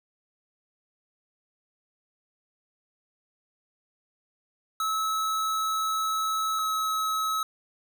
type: tone pair in turn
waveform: square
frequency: 1297 / 1286.6 Hz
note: E6 / E6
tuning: -28 / -42 cents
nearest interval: unison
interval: 14 cents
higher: first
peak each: -26 dBFS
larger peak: neither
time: 4.8-6.59 / 6.59-7.43 s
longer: first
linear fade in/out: 2 ms
effects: none